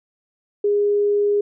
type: tone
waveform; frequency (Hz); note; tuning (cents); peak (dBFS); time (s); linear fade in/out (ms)
sine; 410.4; G#4; -21; -15; 0.64-1.41; 5
effects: none